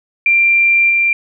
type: tone with level steps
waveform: sine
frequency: 2371 Hz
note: D7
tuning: 16 cents sharp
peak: -8 / -10 dBFS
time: 0.26-1.13 s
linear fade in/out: 2 ms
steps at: 0.89 s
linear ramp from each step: 20 ms
effects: none